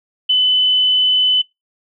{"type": "tone", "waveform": "sine", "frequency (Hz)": 3014, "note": "F#7", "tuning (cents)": 31, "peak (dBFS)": -10, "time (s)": [0.29, 1.42], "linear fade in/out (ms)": 10, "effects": ["noise-tail reverb RT60 0.2 s tail -23 dB re dry"]}